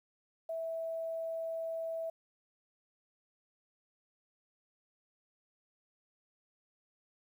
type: tone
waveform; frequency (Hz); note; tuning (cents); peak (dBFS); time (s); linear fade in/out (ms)
sine; 655; E5; -11; -35; 0.49-2.1; 5
effects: 11-bit